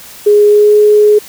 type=tone with pitch glide; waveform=sine; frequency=415.3 to 420.1 Hz; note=G#4 to G#4; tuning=0 to +20 cents; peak=-3 dBFS; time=0.26-1.19 s; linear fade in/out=10 ms; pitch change=+20 cents; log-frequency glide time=0.46-0.78 s; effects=white hiss -33 dBFS RMS until 1.28 s